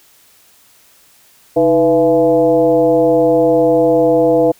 sine tone with frequency modulation, 493.9 Hz, B4, in tune, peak -8 dBFS, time 1.56-4.52 s, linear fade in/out 10 ms, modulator 178 Hz, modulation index 1.1, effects white hiss -49 dBFS RMS until 4.59 s

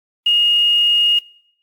sine tone with quantisation, 2858 Hz, F7, 39 cents sharp, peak -11 dBFS, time 0.26-1.19 s, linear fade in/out 5 ms, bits 6, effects noise-tail reverb RT60 0.7 s tail -23 dB re dry + AAC 64 kbps

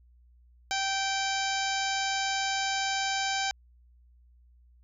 harmonic tone with a mistuned harmonic, 779 Hz, G5, 11 cents flat, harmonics 1 / 2 / 3 / 4 / 5 / 6 / 7 / 8 / 9, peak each -31 / -34 / -36 / -37 / -38 / -39 / -39 / -40 / -41 dBFS, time 0.71-3.51 s, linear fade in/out 0 ms, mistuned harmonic 7, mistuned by -54 cents, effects added 60 Hz sine -56 dBFS peak until 4.83 s

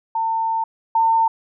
sine tone pair in turn, 900 / 903.8 Hz, A5 / A5, +39 / +46 cents, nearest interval unison, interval 7 cents, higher second, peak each -18 / -13 dBFS, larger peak second, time 0.15-0.64 / 0.95-1.28 s, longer first, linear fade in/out 5 ms, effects none

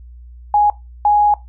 sine tone pair in turn, 830.6 / 830.6 Hz, G#5 / G#5, 0 / 0 cents, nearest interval unison, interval 0 cents, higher neither, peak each -9 dBFS, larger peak neither, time 0.54-0.7 / 1.05-1.34 s, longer second, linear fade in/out 2 ms, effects noise-tail reverb RT60 0.2 s tail -18 dB re dry + added 60 Hz sine -35 dBFS peak until 1.48 s

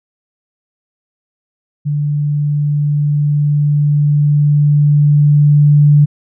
sine tone with level ramp, 146.83 Hz, D3, in tune, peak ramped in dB -13 to -4 dBFS, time 1.85-6.06 s, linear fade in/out 20 ms, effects none

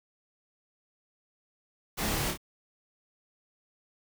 pink noise with echo, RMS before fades -32 dBFS, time 1.97-2.32 s, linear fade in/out 20 ms, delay 28 ms, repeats 2, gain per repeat -4 dB, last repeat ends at 2.376 s, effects none

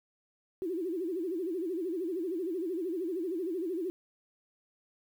sine tone with vibrato, 350.8 Hz, F4, 8 cents sharp, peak -31 dBFS, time 0.62-3.9 s, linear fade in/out 0 ms, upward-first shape sine, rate 13 Hz, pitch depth 170 cents each way, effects 10-bit

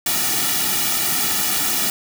white noise with comb filter, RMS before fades -20 dBFS, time 0.06-1.9 s, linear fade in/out 2 ms, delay 1.9 ms, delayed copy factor -1, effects none

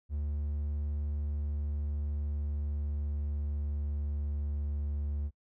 triangle tone with pitch glide, 73.42 to 72.7 Hz, D2 to D2, 0 to -17 cents, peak -29 dBFS, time 0.09-5.31 s, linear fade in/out 50 ms, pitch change -17 cents, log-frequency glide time 1.13-4.86 s, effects noise-tail reverb RT60 0.1 s tail -26 dB re dry

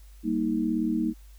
sine chord, Eb major, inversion first, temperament equal with one note detuned, 196 / 233.1 / 314.9 Hz, G3 / Bb3 / Eb4, 0 / 0 / +21 cents, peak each -31 / -27 / -27 dBFS, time 0.23-1.14 s, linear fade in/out 50 ms, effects added 50 Hz sine -46 dBFS peak until 1.38 s + white hiss -61 dBFS RMS until 1.38 s

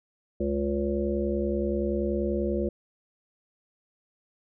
harmonic tone, 70.4 Hz, C#2, 27 cents sharp, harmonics 1 / 3 / 5 / 7 / 8, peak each -32 / -30 / -29 / -33 / -33 dBFS, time 0.4-2.69 s, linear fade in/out 5 ms, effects none

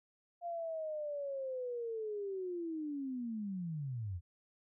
sine linear sweep, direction down, 698.5 to 80.9 Hz, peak -37 dBFS, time 0.41-4.21 s, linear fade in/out 50 ms, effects none

